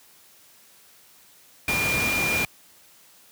sine tone in noise, 2402 Hz, D7, 38 cents sharp, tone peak -23 dBFS, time 1.68-2.45 s, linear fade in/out 2 ms, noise pink, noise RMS -27 dBFS, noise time 1.68-2.45 s, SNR +1 dB, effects white hiss -54 dBFS RMS until 3.31 s + high-pass 80 Hz 12 dB/octave

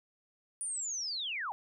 sine linear sweep, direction down, 9500 to 747 Hz, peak -34 dBFS, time 0.61-1.52 s, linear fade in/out 0 ms, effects none

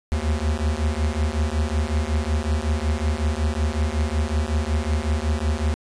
square beating tone pair, 73.42 / 78.82 Hz, D2 / D#2, 0 / +23 cents, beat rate 5.4 Hz, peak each -24 dBFS, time 0.12-5.74 s, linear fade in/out 0 ms, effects resampled to 22050 Hz

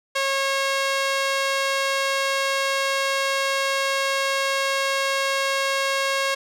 sawtooth tone with band-pass filter, 545 Hz, C#5, 29 cents flat, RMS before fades -23 dBFS, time 0.15-6.35 s, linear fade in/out 10 ms, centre 2800 Hz, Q 0.5, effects none

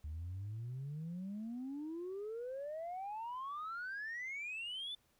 sine exponential sweep, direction up, 73.42 to 3558 Hz, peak -39 dBFS, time 0.04-4.95 s, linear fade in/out 5 ms, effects tanh soft clip ceiling -38 dBFS + pink hiss -74 dBFS RMS until 5.19 s

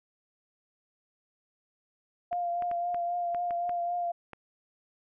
sine tone with vibrato, 698.5 Hz, F5, in tune, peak -28 dBFS, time 2.31-4.12 s, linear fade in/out 10 ms, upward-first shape triangle, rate 3.8 Hz, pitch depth 26 cents each way
clicks, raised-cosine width 0.5 ms, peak -27 dBFS, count 8, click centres 2.329 / 2.623 / 2.714 / 2.945 / 3.347 / 3.508 / 3.694 / 4.333 s
effects none

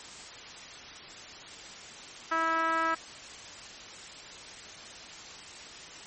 5% pulse tone with low-pass filter, 326 Hz, E4, 19 cents flat, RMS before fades -28 dBFS, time 2.31-2.95 s, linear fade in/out 10 ms, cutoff 1400 Hz, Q 3.6, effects white hiss -45 dBFS RMS until 6.06 s + MP3 32 kbps

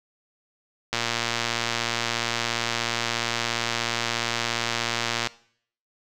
click train, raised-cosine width 0.2 ms, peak -7 dBFS, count 509, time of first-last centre 0.93-5.272 s, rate 117 Hz, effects noise-tail reverb RT60 0.6 s tail -20 dB re dry

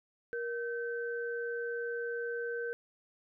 sine tone pair together, 471.3 / 1540.1 Hz, A#4 / G6, +19 / -31 cents, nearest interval octave + minor sixth, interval 2050 cents, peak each -35 / -39 dBFS, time 0.33-2.73 s, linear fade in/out 0 ms, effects none

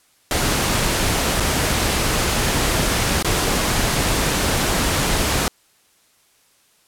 pink noise with dropouts, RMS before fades -19 dBFS, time 0.31-5.48 s, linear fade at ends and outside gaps 1 ms, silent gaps 1.4-1.404 / 3.226-3.246 s, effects white hiss -58 dBFS RMS until 6.87 s + low-pass 12000 Hz 12 dB/octave

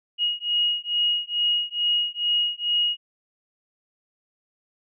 sine beating tone pair, 2882 / 2884.3 Hz, F#7 / F#7, -46 / -45 cents, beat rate 2.3 Hz, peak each -24 dBFS, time 0.18-2.97 s, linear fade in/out 50 ms, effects none

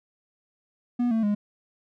triangle tone with pitch steps, 242.9 / 224 / 206.6 Hz, B3 / A3 / G#3, -29 / +31 / -9 cents, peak -19 dBFS, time 0.99-1.35 s, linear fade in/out 10 ms, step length 120 ms, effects none

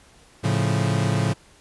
40% pulse chord, A augmented, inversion none, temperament equal, 110 / 138.59 / 174.61 Hz, A2 / C#3 / E#3, 0 / 0 / 0 cents, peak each -22 / -23 / -25 dBFS, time 0.43-1.34 s, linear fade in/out 20 ms, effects pink hiss -53 dBFS RMS until 1.6 s + resampled to 24000 Hz

